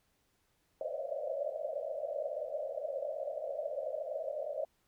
pink band-pass noise, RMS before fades -38 dBFS, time 0.81-4.65 s, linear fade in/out 2 ms, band 530 to 650 Hz, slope 96 dB/octave, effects pink hiss -75 dBFS RMS until 4.87 s

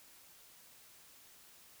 silence, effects white hiss -60 dBFS RMS until 1.8 s

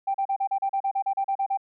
sine tone bursts, 784 Hz, G5, in tune, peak -21 dBFS, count 14, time 0.07-1.574 s, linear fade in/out 10 ms, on 74 ms, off 36 ms, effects tanh soft clip ceiling -17 dBFS

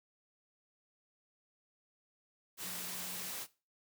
sine tone in noise, 179.7 Hz, F3, 50 cents sharp, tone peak -51 dBFS, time 2.62-3.32 s, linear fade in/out 50 ms, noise white, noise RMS -42 dBFS, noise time 2.57-3.47 s, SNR -12 dB, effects noise-tail reverb RT60 0.3 s tail -18 dB re dry + high-pass 100 Hz 12 dB/octave

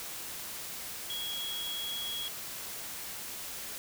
sine tone in noise, 3322 Hz, G#7, in tune, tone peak -35 dBFS, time 1.1-2.28 s, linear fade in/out 0 ms, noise white, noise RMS -41 dBFS, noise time 0-3.78 s, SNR +3 dB, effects none

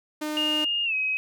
sawtooth tone, 304.1 Hz, D#4, 40 cents flat, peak -24 dBFS, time 0.21-0.65 s, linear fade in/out 10 ms
sine tone with pitch glide, 2834 to 2539 Hz, F7 to D#7, +25 to +34 cents, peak -23 dBFS, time 0.37-1.17 s, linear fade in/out 0 ms, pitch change -191 cents, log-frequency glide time 0.84-0.94 s
effects none

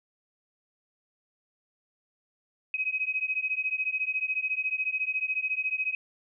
sine beating tone pair, 2525 / 2539 Hz, D#7 / D#7, +25 / +34 cents, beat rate 14 Hz, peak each -30 dBFS, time 2.74-5.95 s, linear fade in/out 2 ms, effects none

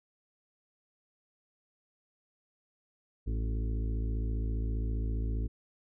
harmonic tone with a mistuned harmonic, 55 Hz, A1, in tune, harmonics 1 / 2 / 4 / 5 / 6 / 7 / 8, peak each -30 / -37 / -45 / -45 / -50 / -52 / -51 dBFS, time 3.26-5.48 s, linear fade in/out 20 ms, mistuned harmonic 7, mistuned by -30 cents, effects none

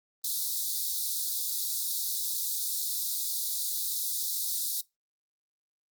white high-pass noise, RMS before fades -31 dBFS, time 0.24-4.81 s, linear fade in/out 5 ms, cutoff 3600 Hz, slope 96 dB/octave, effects noise-tail reverb RT60 0.2 s tail -22 dB re dry + Opus 32 kbps

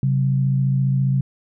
sine tone pair together, 134.46 / 189.2 Hz, C3 / F#3, +48 / +39 cents, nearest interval tritone, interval 591 cents, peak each -16 / -25 dBFS, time 0.03-1.21 s, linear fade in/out 2 ms, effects none

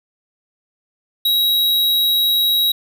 square tone, 3843 Hz, B7, 48 cents flat, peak -14 dBFS, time 1.25-2.72 s, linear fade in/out 5 ms, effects none

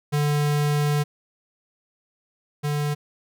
square tone pair in turn, 147.1 / 147.1 Hz, D3 / D3, +3 / +3 cents, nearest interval unison, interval 0 cents, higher neither, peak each -20 / -23 dBFS, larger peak first, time 0.12-1.04 / 2.63-2.95 s, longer first, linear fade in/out 20 ms, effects none

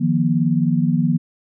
sine chord, Eb suspended second, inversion none, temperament equal with one note detuned, 155.56 / 174.61 / 239.1 Hz, Eb3 / F3 / Bb3, 0 / 0 / +44 cents, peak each -19 dBFS, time 0-1.18 s, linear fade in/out 20 ms, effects none

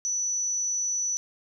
sine tone with amplitude modulation, 5950 Hz, F#8, 9 cents sharp, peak -23 dBFS, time 0.05-1.17 s, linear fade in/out 0 ms, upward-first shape sine, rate 229 Hz, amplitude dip 45%, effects none

